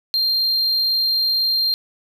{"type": "tone", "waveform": "triangle", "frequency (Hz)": 4186, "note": "C8", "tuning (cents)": 0, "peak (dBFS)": -15, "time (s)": [0.14, 1.74], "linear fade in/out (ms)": 0, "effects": []}